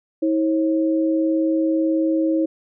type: tone pair together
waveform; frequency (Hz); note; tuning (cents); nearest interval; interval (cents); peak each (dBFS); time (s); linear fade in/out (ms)
sine; 321.7 / 540; E4 / C#5; -42 / -45; major sixth; 897; -17 / -24; 0.22-2.46; 10
effects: none